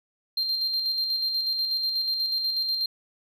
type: tone with tremolo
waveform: sine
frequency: 4175 Hz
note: C8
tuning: 5 cents flat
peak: -20 dBFS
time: 0.37-2.86 s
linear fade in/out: 5 ms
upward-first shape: square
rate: 8.2 Hz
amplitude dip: 45%
effects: tanh soft clip ceiling -22 dBFS